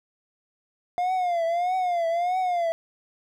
triangle tone with vibrato, 704 Hz, F5, 14 cents sharp, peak -20 dBFS, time 0.98-2.72 s, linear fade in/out 0 ms, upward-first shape triangle, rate 1.6 Hz, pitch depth 120 cents each way, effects none

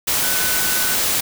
sine tone in noise, 1498 Hz, F#6, 21 cents sharp, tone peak -26 dBFS, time 0.23-0.95 s, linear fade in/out 10 ms, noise white, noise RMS -19 dBFS, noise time 0.07-1.21 s, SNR -10 dB, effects none

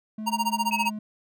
triangle tone with pitch glide, 216.1 to 212.6 Hz, A3 to G#3, -31 to +41 cents, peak -29 dBFS, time 0.18-0.99 s, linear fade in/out 5 ms, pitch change -28 cents, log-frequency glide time 0.31-0.81 s
square tone with tremolo, 932.3 Hz, A#5, in tune, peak -21 dBFS, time 0.26-0.91 s, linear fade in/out 20 ms, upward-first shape sine, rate 15 Hz, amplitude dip 100%
sine tone, 2571 Hz, E7, 44 cents flat, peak -28 dBFS, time 0.71-0.88 s, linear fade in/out 2 ms
effects none

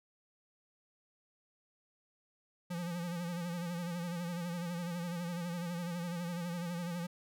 square tone with vibrato, 173.2 Hz, F3, 14 cents flat, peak -37 dBFS, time 2.7-7.07 s, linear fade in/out 10 ms, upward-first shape sine, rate 12 Hz, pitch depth 59 cents each way, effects none

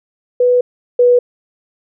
sine tone pair in turn, 493.9 / 489.4 Hz, B4 / B4, 0 / -16 cents, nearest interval unison, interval 16 cents, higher first, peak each -8 / -6 dBFS, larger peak second, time 0.4-0.61 / 0.99-1.19 s, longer first, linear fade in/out 5 ms, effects none

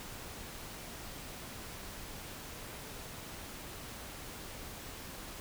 silence, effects pink hiss -46 dBFS RMS until 5.4 s

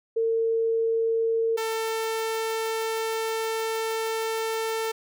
sine / sawtooth tone pair in turn, 453.6 / 446.8 Hz, A#4 / A4, -47 / +27 cents, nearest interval unison, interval 26 cents, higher first, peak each -21 / -22 dBFS, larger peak first, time 0.16-1.57 / 1.57-4.92 s, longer second, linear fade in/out 10 ms, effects none

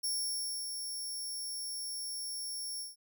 20% pulse tone with ADSR envelope, 5480 Hz, F8, 34 cents flat, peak -26 dBFS, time 0.03-2.96 s, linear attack 14 ms, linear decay 620 ms, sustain -6 dB, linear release 160 ms, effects none

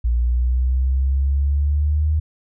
sine exponential sweep, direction up, 58.3 to 77.78 Hz, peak -15 dBFS, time 0.04-2.2 s, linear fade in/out 10 ms, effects none

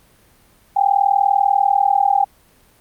sine tone with amplitude modulation, 798 Hz, G5, 31 cents sharp, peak -8 dBFS, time 0.76-2.25 s, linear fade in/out 10 ms, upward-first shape sine, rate 40.2 Hz, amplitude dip 95%, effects pink hiss -53 dBFS RMS until 2.8 s + Opus 32 kbps

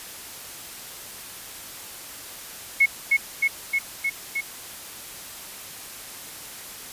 sine tone with echo, 2189 Hz, C#7, 22 cents flat, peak -13 dBFS, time 2.8-2.86 s, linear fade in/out 10 ms, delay 310 ms, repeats 5, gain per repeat -2 dB, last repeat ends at 4.41 s, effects white hiss -39 dBFS RMS until 6.92 s + resampled to 32000 Hz

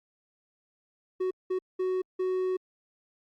triangle tone bursts at uneven times, 371.2 Hz, F#4, 6 cents sharp, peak -24 dBFS, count 4, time 1.2-1.31 / 1.5-1.59 / 1.79-2.02 / 2.19-2.57 s, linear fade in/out 10 ms, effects Opus 48 kbps

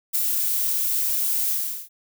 violet noise with ADSR envelope, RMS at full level -20 dBFS, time 0.13-1.89 s, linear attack 25 ms, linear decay 12 ms, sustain -3 dB, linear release 380 ms, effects none

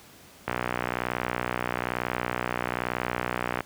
click train, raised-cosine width 0.5 ms, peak -11 dBFS, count 192, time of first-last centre 0.48-3.606 s, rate 61.1 Hz, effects pink hiss -51 dBFS RMS until 3.65 s + high-pass 80 Hz 12 dB/octave

